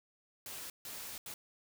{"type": "noise bursts at uneven times", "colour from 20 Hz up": "white", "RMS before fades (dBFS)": -45, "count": 3, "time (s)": [[0.46, 0.7], [0.85, 1.18], [1.26, 1.34]], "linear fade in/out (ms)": 2, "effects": []}